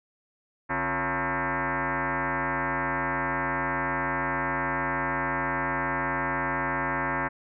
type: tone with frequency modulation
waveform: sine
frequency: 353.8 Hz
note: F4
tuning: 23 cents sharp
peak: -25 dBFS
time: 0.69-7.29 s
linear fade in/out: 20 ms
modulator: 207 Hz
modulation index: 7.9
effects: none